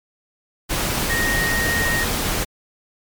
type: tone in noise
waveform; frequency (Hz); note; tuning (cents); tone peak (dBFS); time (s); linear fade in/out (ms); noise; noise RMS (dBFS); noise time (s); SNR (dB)
sine; 1864.7; A#6; 0; -20; 1.09-2.05; 20; pink; -22; 0.69-2.45; -1
effects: MP3 96 kbps